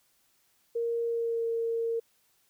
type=tone with pitch glide; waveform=sine; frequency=466.2 to 459.5 Hz; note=A#4 to A#4; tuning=0 to -25 cents; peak=-27 dBFS; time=0.75-2 s; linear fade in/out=10 ms; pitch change=-25 cents; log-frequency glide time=1.04-1.46 s; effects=white hiss -69 dBFS RMS until 2.49 s